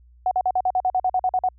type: tone bursts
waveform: sine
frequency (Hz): 740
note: F#5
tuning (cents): 0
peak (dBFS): -17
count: 13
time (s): 0.26-1.488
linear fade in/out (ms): 2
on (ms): 52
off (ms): 46
effects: added 60 Hz sine -49 dBFS peak until 1.58 s